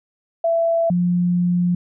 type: tone pair in turn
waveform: sine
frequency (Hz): 667 / 176.67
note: E5 / F3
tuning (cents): +20 / +20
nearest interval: octave + major seventh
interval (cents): 2300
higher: first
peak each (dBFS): -15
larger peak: neither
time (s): 0.44-0.9 / 0.9-1.75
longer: second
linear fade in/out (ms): 5
effects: none